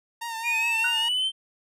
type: tone with vibrato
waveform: sawtooth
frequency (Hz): 916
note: A#5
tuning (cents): -31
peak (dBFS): -27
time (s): 0.21-1.09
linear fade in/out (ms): 10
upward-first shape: triangle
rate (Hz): 4.8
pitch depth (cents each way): 52
type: linear sweep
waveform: triangle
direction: up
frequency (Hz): 2396 to 3136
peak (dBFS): -21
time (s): 0.43-1.32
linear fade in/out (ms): 50
type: tone with exponential decay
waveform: sine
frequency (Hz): 1480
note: F#6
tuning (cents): 0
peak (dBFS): -23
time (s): 0.84-1.07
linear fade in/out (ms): 5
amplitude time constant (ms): 50
effects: resampled to 32000 Hz